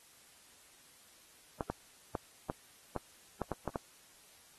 clicks, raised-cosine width 1 ms, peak -21 dBFS, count 9, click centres 1.608 / 1.7 / 2.152 / 2.499 / 2.963 / 3.417 / 3.517 / 3.677 / 3.758 s, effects white hiss -61 dBFS RMS until 4.58 s + AAC 32 kbps

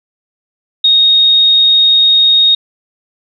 sine tone, 3729 Hz, A#7, in tune, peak -5 dBFS, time 0.84-2.55 s, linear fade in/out 5 ms, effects none

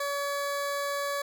20% pulse tone, 567 Hz, C#5, 39 cents sharp, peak -24 dBFS, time 0-1.22 s, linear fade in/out 5 ms, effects none

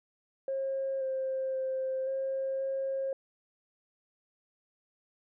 sine tone with pitch steps, 538 / 528 / 525 / 535 / 538 Hz, C5 / C5 / C5 / C5 / C5, +48 / +16 / +6 / +38 / +48 cents, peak -29 dBFS, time 0.48-3.13 s, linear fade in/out 2 ms, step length 530 ms, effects tanh soft clip ceiling -25 dBFS

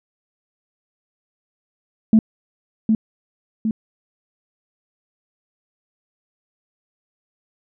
sine tone with echo, 220 Hz, A3, in tune, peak -7 dBFS, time 2.13-2.19 s, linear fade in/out 2 ms, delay 760 ms, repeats 2, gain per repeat -5 dB, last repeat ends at 3.71 s, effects tanh soft clip ceiling -4 dBFS

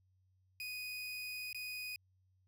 30% pulse tone with dropouts, 2489 Hz, D#7, in tune, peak -39 dBFS, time 0.6-1.96 s, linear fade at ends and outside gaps 1 ms, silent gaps 1.529-1.546 s, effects added 93 Hz sine -70 dBFS peak until 2.47 s

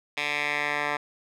10% pulse tone with band-pass filter sweep, 146.83 Hz, D3, in tune, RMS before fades -28 dBFS, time 0.17-0.97 s, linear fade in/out 5 ms, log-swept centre 2700 to 1500 Hz, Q 2.3, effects none

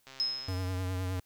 click train, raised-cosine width 0.2 ms, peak -31 dBFS, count 56, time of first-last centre 0.07-0.484 s, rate 133 Hz
sine tone with exponential decay, 5140 Hz, E8, 45 cents flat, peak -25 dBFS, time 0.2-0.85 s, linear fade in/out 0 ms, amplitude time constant 140 ms
square tone with vibrato, 92.4 Hz, F#2, 2 cents flat, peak -32 dBFS, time 0.48-1.2 s, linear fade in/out 5 ms, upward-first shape triangle, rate 9.7 Hz, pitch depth 43 cents each way
effects white hiss -70 dBFS RMS until 1.25 s

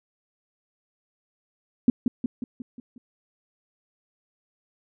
sine tone with echo, 244.7 Hz, B3, 16 cents flat, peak -12 dBFS, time 1.88-1.9 s, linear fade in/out 2 ms, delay 180 ms, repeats 6, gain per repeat -5 dB, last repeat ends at 2.98 s, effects none

